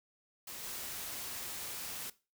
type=noise with level steps; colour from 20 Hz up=white; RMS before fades=-45 / -42 dBFS; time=0.47-2.1 s; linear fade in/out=5 ms; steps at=0.63 s; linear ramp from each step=10 ms; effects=noise-tail reverb RT60 0.3 s tail -18 dB re dry